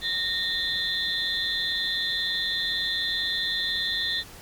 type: tone cluster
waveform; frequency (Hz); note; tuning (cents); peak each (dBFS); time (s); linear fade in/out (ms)
sine; 1847 / 3447 / 3629 / 4056; A#6 / A7 / A#7 / B7; -16 / -36 / -47 / +45; -30; 0.01-4.24; 50
effects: pink hiss -45 dBFS RMS until 4.41 s + MP3 96 kbps